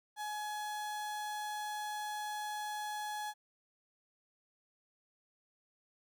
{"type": "tone", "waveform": "35% pulse", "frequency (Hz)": 843, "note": "G#5", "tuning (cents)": 26, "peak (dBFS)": -36, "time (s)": [0.16, 3.34], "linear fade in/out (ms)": 50, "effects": ["13-bit"]}